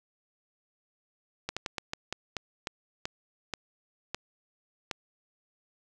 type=slowing click train; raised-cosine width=0.2 ms; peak=-15 dBFS; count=12; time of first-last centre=1.49-4.912 s; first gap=76 ms; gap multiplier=1.26; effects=none